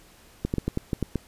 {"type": "clicks", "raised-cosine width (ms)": 3, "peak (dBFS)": -12, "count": 8, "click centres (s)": [0.45, 0.539, 0.583, 0.68, 0.774, 0.932, 1.027, 1.157], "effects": ["pink hiss -54 dBFS RMS until 1.27 s", "resampled to 32000 Hz"]}